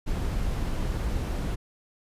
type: noise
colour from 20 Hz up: brown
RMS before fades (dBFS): -28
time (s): 0.06-1.56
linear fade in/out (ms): 20
effects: resampled to 32000 Hz